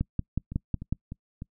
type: two click trains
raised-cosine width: 5 ms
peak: -14 / -24 dBFS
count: 6 / 4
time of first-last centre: 0.01-0.926 / 0.52-1.421 s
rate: 5.46 / 3.33 Hz
effects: noise-tail reverb RT60 0.1 s tail -26 dB re dry